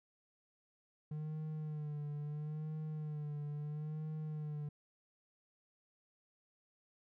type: tone with vibrato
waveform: triangle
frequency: 151.2 Hz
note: D#3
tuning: 49 cents flat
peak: -37 dBFS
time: 1.11-4.69 s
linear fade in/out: 5 ms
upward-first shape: sine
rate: 0.75 Hz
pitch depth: 49 cents each way
effects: none